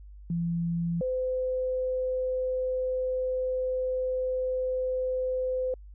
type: tone pair in turn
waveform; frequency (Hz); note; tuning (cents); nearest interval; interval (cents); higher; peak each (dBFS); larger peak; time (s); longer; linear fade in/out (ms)
sine; 169.6 / 511.9; E3 / C5; +50 / -38; octave + perfect fifth; 1912; second; -26; neither; 0.3-1.01 / 1.01-5.74; second; 2
effects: added 50 Hz sine -44 dBFS peak until 5.94 s